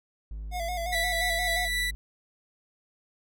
triangle tone, 52.5 Hz, G#1, 19 cents sharp, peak -32 dBFS, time 0.31-1.95 s, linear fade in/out 0 ms
square tone with vibrato, 698.5 Hz, F5, in tune, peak -31 dBFS, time 0.51-1.69 s, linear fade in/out 50 ms, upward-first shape square, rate 5.7 Hz, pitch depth 56 cents each way
30% pulse tone with tremolo, 1970 Hz, B6, 5 cents flat, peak -23 dBFS, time 0.92-1.91 s, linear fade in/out 10 ms, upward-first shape sine, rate 3.7 Hz, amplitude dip 25%
effects none

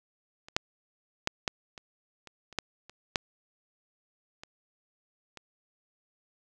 clicks, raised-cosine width 0.2 ms, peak -29 / -7 / -9 / -10 / -26 / -29 / -30 / -11 / -30 / -8 / -26 / -27 dBFS, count 12, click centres 0.485 / 0.565 / 1.274 / 1.478 / 1.778 / 2.273 / 2.527 / 2.587 / 2.896 / 3.158 / 4.435 / 5.373 s, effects none

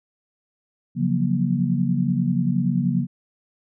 sine chord, Gb major seventh, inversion second, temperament equal with one note detuned, 138.59 / 174.61 / 185 / 237 Hz, Db3 / F3 / Gb3 / Bb3, 0 / 0 / 0 / +29 cents, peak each -24 dBFS, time 0.95-3.07 s, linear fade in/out 50 ms, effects none

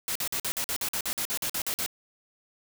white noise bursts, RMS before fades -30 dBFS, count 15, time 0.08-1.862 s, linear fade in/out 0 ms, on 74 ms, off 48 ms, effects none

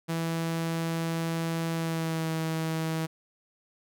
sawtooth tone with pitch glide, 164.81 to 160.95 Hz, E3 to E3, 0 to -41 cents, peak -24 dBFS, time 0.08-3.07 s, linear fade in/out 20 ms, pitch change -41 cents, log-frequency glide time 1.72-2.32 s, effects none

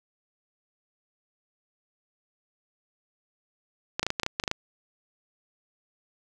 clicks, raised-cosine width 0.2 ms, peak -9 dBFS, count 11, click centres 3.995 / 4.03 / 4.066 / 4.104 / 4.198 / 4.233 / 4.264 / 4.399 / 4.438 / 4.478 / 4.514 s, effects none

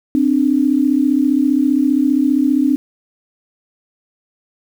sine tone pair together, 261.6 / 296.7 Hz, C4 / D4, 0 / +18 cents, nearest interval major second, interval 218 cents, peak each -14 dBFS, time 0.15-2.76 s, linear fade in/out 0 ms, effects 7-bit

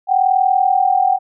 sine tone pair together, 743.4 / 784 Hz, F#5 / G5, +8 / 0 cents, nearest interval minor second, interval 92 cents, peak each -14 dBFS, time 0.07-1.19 s, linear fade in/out 50 ms, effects none

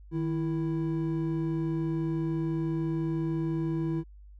triangle tone pair together, 156 / 330 Hz, D#3 / E4, +5 / +2 cents, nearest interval octave + minor second, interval 1297 cents, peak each -28 / -28 dBFS, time 0.11-4.04 s, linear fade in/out 50 ms, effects added 50 Hz sine -47 dBFS peak until 4.39 s

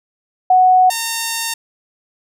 sine / 5% pulse tone pair in turn, 740 / 914.2 Hz, F#5 / A#5, 0 / -34 cents, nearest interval major third, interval 366 cents, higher second, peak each -7 dBFS, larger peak neither, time 0.5-0.9 / 0.9-1.54 s, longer second, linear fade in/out 5 ms, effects none

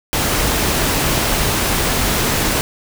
pink noise, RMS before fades -17 dBFS, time 0.13-2.61 s, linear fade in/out 0 ms, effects none

